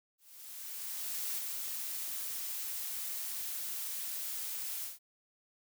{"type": "noise with ADSR envelope", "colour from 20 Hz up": "blue", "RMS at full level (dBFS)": -36, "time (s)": [0.18, 4.99], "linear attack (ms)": 1200, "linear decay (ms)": 9, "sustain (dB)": -3, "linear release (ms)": 160, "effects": []}